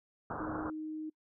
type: low-pass noise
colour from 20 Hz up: white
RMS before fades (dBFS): -40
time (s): 0.3-0.7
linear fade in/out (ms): 2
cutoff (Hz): 1500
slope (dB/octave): 96
type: tone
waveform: sine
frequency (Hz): 311.1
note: D#4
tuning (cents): 0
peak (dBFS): -37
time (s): 0.4-1.1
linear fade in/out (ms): 10
effects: noise-tail reverb RT60 0.1 s tail -26 dB re dry